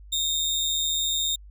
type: tone with amplitude modulation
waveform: 30% pulse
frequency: 3678 Hz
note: A#7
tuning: 24 cents flat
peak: -19 dBFS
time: 0.12-1.36 s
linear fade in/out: 10 ms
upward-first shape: sine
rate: 154 Hz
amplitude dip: 40%
effects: added 50 Hz sine -43 dBFS peak until 1.5 s